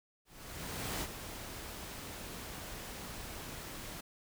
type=noise with ADSR envelope; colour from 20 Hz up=pink; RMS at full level=-37 dBFS; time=0.25-4.01 s; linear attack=770 ms; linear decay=48 ms; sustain=-8 dB; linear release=8 ms; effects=none